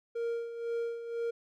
triangle tone with tremolo, 466.2 Hz, A#4, in tune, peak -28 dBFS, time 0.15-1.31 s, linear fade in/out 10 ms, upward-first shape sine, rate 2 Hz, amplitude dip 65%, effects none

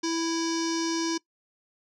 square tone with low-pass filter, 330 Hz, E4, 2 cents sharp, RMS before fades -28 dBFS, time 0.03-1.18 s, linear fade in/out 10 ms, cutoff 5700 Hz, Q 5.9, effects noise-tail reverb RT60 0.1 s tail -21 dB re dry

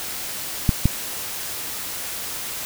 clicks, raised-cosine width 5 ms, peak -3 dBFS, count 2, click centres 0.692 / 0.856 s, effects white hiss -30 dBFS RMS until 2.65 s

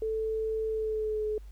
sine tone with pitch glide, 440 to 427 Hz, A4 to G#4, 0 to +48 cents, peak -28 dBFS, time 0.02-1.38 s, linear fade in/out 2 ms, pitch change -52 cents, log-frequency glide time 0.68-1.26 s, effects added 50 Hz sine -43 dBFS peak until 1.51 s + pink hiss -65 dBFS RMS until 1.51 s

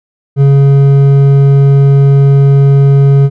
triangle tone with hard clipping, 139 Hz, C#3, 5 cents sharp, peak -4 dBFS, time 0.36-3.3 s, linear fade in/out 50 ms, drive 10 dB, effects none

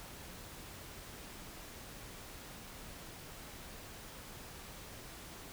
silence, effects pink hiss -50 dBFS RMS until 5.52 s

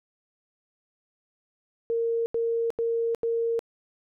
sine tone bursts, 461.6 Hz, A#4, 17 cents flat, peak -23 dBFS, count 4, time 1.9-3.592 s, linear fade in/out 0 ms, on 360 ms, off 84 ms, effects none

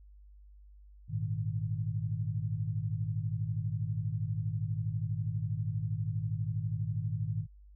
sine chord, Ab suspended second, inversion none, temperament equal with one note detuned, 103.83 / 116.2 / 155.56 Hz, Ab2 / Bb2 / Eb3, 0 / -5 / 0 cents, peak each -34 / -35 / -37 dBFS, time 1.08-7.47 s, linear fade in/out 50 ms, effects added 50 Hz sine -52 dBFS peak until 7.75 s

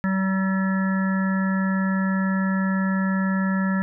harmonic tone, 191 Hz, G3, 45 cents flat, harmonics 1 / 3 / 5 / 7 / 9 / 10, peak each -20 / -35 / -35 / -33 / -31 / -40 dBFS, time 0.04-3.82 s, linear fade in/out 0 ms, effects none

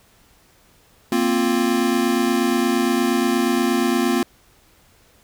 square chord, Bb suspended second, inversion none, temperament equal, 233.1 / 261.6 / 349.2 Hz, Bb3 / C4 / F4, 0 / 0 / 0 cents, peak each -22 dBFS, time 1.12-4.23 s, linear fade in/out 2 ms, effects pink hiss -55 dBFS RMS until 5.23 s

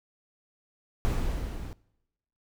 brown noise with level ramp, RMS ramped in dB -25 to -39 dBFS, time 1.05-1.73 s, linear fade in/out 0 ms, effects noise-tail reverb RT60 0.9 s tail -23 dB re dry

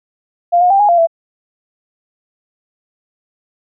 sine tone with pitch steps, 696 / 718 / 789 / 827 / 691 / 665 Hz, F5 / F5 / G5 / G#5 / F5 / E5, -6 / +48 / +11 / -8 / -19 / +15 cents, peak -7 dBFS, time 0.52-1.072 s, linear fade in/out 20 ms, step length 92 ms, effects none

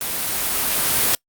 white noise with level ramp, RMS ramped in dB -25 to -17 dBFS, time 0.01-1.15 s, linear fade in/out 2 ms, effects noise-tail reverb RT60 0.1 s tail -26 dB re dry + Opus 32 kbps

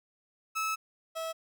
30% pulse tone pair in turn, 1300 / 650 Hz, E6 / E5, -24 / -24 cents, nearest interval octave, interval 1200 cents, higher first, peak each -27 / -31 dBFS, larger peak first, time 0.55-0.76 / 1.15-1.33 s, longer first, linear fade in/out 20 ms, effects none

